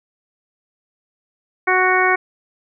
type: harmonic tone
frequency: 370 Hz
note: F#4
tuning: in tune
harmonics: 1 / 2 / 3 / 4 / 5 / 6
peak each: -20 / -20 / -20 / -20 / -20 / -20 dBFS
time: 1.67-2.16 s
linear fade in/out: 10 ms
effects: none